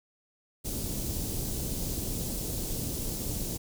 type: band-stop noise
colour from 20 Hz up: pink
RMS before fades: -33 dBFS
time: 0.64-3.58 s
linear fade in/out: 20 ms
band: 380 to 6100 Hz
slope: 12 dB/octave
effects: none